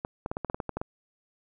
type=clicks; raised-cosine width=1 ms; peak=-17 dBFS; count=11; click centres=0.049 / 0.261 / 0.315 / 0.369 / 0.447 / 0.499 / 0.545 / 0.602 / 0.693 / 0.77 / 0.815 s; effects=none